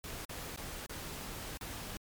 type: noise with dropouts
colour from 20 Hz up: pink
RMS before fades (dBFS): -43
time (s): 0.04-1.97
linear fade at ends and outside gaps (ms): 0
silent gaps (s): 0.249-0.294 / 0.561-0.575 / 0.862-0.895 / 1.573-1.611
effects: MP3 96 kbps